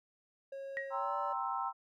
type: tone with pitch glide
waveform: triangle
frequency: 546 to 578.5 Hz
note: C#5 to D5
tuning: -26 to -26 cents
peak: -39 dBFS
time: 0.52-1.33 s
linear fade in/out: 5 ms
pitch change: +100 cents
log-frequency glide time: 0.91-1.15 s
type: tone with exponential decay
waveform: sine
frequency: 1894 Hz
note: A#6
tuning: 27 cents sharp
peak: -32 dBFS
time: 0.77-1 s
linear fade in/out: 0 ms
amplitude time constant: 49 ms
type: chord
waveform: sine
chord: C dominant seventh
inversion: second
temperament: equal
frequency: 784 / 932.3 / 1046.5 / 1318.5 Hz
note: G5 / Bb5 / C6 / E6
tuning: 0 / 0 / 0 / 0 cents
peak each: -39 dBFS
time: 0.9-1.73 s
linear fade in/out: 50 ms
effects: none

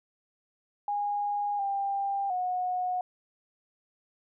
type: tone with pitch steps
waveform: sine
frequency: 820 / 794 / 729 Hz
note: G#5 / G5 / F#5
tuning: -22 / +22 / -26 cents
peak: -27 dBFS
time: 0.88-3.01 s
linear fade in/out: 2 ms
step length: 710 ms
effects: none

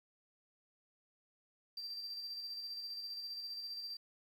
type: tone with tremolo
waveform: sine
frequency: 4699 Hz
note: D8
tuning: in tune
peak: -38 dBFS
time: 1.77-3.97 s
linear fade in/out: 5 ms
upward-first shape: square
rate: 15 Hz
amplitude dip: 40%
effects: tanh soft clip ceiling -40 dBFS + 11-bit

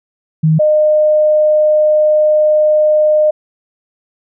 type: tone pair in turn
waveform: sine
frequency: 157.6 / 610.3 Hz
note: D#3 / D#5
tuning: +23 / -34 cents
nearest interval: octave + major seventh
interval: 2343 cents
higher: second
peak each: -7 dBFS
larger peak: neither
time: 0.43-0.59 / 0.59-3.31 s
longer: second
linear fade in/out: 10 ms
effects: none

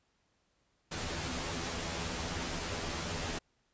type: noise with comb filter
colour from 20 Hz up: pink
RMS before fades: -37 dBFS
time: 0.91-3.39 s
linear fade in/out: 10 ms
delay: 12 ms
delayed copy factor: +0.85
effects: pink hiss -75 dBFS RMS until 3.73 s + resampled to 16000 Hz

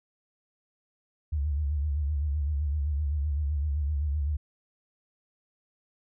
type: tone with vibrato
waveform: sine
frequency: 73.2 Hz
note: D2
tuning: 5 cents flat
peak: -25 dBFS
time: 1.32-4.37 s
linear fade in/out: 10 ms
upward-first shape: sine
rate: 7.8 Hz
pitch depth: 99 cents each way
effects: none

